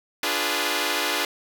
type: chord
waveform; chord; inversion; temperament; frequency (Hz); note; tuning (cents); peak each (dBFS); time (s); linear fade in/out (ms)
5% pulse; D diminished seventh; none; equal; 293.7 / 349.2 / 415.3 / 493.9; D4 / F4 / Ab4 / Cb5; 0 / 0 / 0 / 0; -17; 0.23-1.25; 2
effects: none